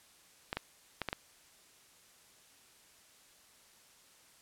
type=clicks; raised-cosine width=0.3 ms; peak=-18 dBFS; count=5; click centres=0.529 / 0.57 / 1.017 / 1.087 / 1.129 s; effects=white hiss -62 dBFS RMS until 4.41 s + low-pass 11000 Hz 12 dB/octave